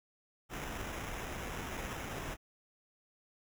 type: noise with sample-and-hold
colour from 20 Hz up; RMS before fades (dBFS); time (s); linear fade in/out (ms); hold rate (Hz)
pink; -41; 0.49-2.37; 50; 4410
effects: none